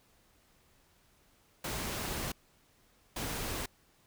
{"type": "noise bursts at uneven times", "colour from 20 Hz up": "pink", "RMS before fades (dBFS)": -37, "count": 2, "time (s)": [[1.64, 2.32], [3.16, 3.66]], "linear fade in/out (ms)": 5, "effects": ["pink hiss -67 dBFS RMS until 4.06 s"]}